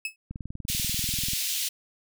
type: tone with exponential decay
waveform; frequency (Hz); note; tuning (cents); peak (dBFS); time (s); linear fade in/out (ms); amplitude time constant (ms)
40% pulse; 2591; E7; -30; -24; 0.05-0.16; 2; 22
type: click train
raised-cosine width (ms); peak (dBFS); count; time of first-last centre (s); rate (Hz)
5; -23; 22; 0.31-1.334; 20.5
type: high-pass noise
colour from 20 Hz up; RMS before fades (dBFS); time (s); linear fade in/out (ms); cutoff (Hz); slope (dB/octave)
pink; -29; 0.68-1.69; 10; 2900; 24
effects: none